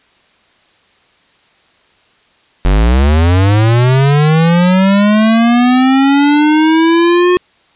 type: linear sweep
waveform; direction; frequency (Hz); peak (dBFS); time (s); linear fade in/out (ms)
square; up; 44 to 363; -7; 2.65-7.37; 0
effects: white hiss -51 dBFS RMS until 7.75 s + resampled to 8000 Hz